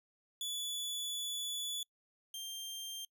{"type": "tone pair in turn", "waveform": "sawtooth", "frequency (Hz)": [3441, 3175], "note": ["A7", "G7"], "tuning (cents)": [-39, 21], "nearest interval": "minor second", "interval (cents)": 140, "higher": "first", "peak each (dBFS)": [-34, -38], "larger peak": "first", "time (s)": [[0.41, 1.83], [2.34, 3.05]], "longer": "first", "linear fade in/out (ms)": 2, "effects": ["noise-tail reverb RT60 0.1 s tail -26 dB re dry"]}